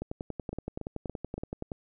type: two click trains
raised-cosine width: 2 ms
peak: -21 / -23 dBFS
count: 19 / 4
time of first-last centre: 0.02-1.718 / 0.53-1.38 s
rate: 10.6 / 3.53 Hz
effects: none